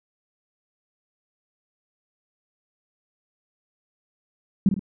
sine tone with echo, 194.3 Hz, G3, 15 cents flat, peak -12 dBFS, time 4.66-4.69 s, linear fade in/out 2 ms, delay 52 ms, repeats 2, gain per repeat -7 dB, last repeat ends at 4.794 s, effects none

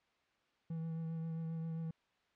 triangle tone with vibrato, 163 Hz, E3, 19 cents flat, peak -36 dBFS, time 0.7-1.91 s, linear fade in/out 5 ms, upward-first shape triangle, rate 7.5 Hz, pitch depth 21 cents each way, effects white hiss -75 dBFS RMS until 2.35 s + low-pass 3000 Hz 12 dB/octave

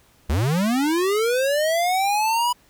square linear sweep, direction up, 61.8 to 987.8 Hz, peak -19 dBFS, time 0.29-2.53 s, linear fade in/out 10 ms, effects pink hiss -57 dBFS RMS until 2.69 s

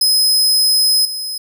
sawtooth tone with level steps, 5080 Hz, D#8, 35 cents sharp, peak -8 / -19 dBFS, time 0.01-1.38 s, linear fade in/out 5 ms, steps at 1.05 s, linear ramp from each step 2 ms, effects none

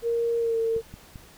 sine tone with pitch glide, 466.2 to 453.5 Hz, A#4 to A#4, 0 to -48 cents, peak -22 dBFS, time 0.02-0.82 s, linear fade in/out 50 ms, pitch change -48 cents, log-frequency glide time 0.38-0.58 s
clicks, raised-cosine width 5 ms, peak -28 dBFS, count 3, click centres 0.764 / 0.94 / 1.158 s
effects pink hiss -51 dBFS RMS until 1.37 s

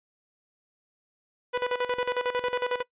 sawtooth tone with tremolo, 493.9 Hz, B4, in tune, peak -20 dBFS, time 1.53-2.83 s, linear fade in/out 20 ms, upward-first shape square, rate 11 Hz, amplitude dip 75%, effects noise-tail reverb RT60 0.1 s tail -20 dB re dry + resampled to 8000 Hz

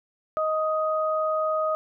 sine tone pair together, 626.3 / 1250 Hz, D#5 / D#6, +11 / +8 cents, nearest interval octave, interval 1197 cents, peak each -24 / -26 dBFS, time 0.37-1.75 s, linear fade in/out 0 ms, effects none

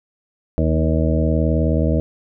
harmonic tone with a mistuned harmonic, 79 Hz, D#2, 27 cents sharp, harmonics 1 / 2 / 3 / 4 / 6 / 7 / 8, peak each -18 / -21 / -23 / -24 / -26 / -26 / -27 dBFS, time 0.58-2 s, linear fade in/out 0 ms, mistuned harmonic 1, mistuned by -54 cents, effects none

